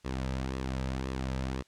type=tone with flanger; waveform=sawtooth; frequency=65.41 Hz; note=C2; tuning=in tune; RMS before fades=-34 dBFS; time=0.04-1.63 s; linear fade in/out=20 ms; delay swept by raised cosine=1.3 to 2.8 ms; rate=1.9 Hz; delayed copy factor=-0.5; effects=white hiss -67 dBFS RMS until 1.67 s + low-pass 7000 Hz 12 dB/octave